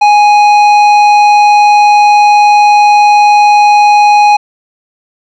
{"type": "tone with tanh clipping", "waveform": "triangle", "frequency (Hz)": 830.6, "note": "G#5", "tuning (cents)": 0, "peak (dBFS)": -4, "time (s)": [0.01, 4.37], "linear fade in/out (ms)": 10, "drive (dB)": 15, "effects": []}